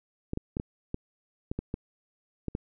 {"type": "clicks", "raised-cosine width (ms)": 3, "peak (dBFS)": -18, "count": 10, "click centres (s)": [0.334, 0.374, 0.569, 0.599, 0.944, 1.515, 1.59, 1.741, 2.483, 2.551], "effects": []}